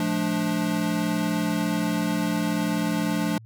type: chord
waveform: square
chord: D minor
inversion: first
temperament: equal with one note detuned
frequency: 174.61 / 215 / 293.7 Hz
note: F3 / A3 / D4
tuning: 0 / -40 / 0 cents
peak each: -28 dBFS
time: 0-3.38 s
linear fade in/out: 2 ms
effects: added 112 Hz sine -43 dBFS peak until 3.45 s